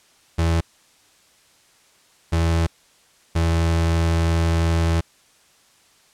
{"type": "tone bursts at uneven times", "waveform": "35% pulse", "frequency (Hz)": 82.9, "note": "E2", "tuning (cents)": 10, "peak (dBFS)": -15, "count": 3, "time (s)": [[0.38, 0.61], [2.32, 2.67], [3.35, 5.01]], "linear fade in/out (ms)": 10, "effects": ["white hiss -56 dBFS RMS until 6.13 s", "low-pass 9000 Hz 12 dB/octave"]}